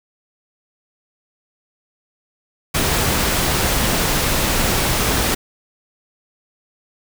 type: noise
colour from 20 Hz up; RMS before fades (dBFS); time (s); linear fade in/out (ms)
pink; -18; 2.74-5.35; 10
effects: none